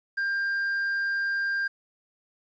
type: tone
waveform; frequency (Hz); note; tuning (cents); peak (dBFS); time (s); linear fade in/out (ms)
triangle; 1595; G6; +30; -23; 0.17-1.68; 10
effects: resampled to 16000 Hz + 10-bit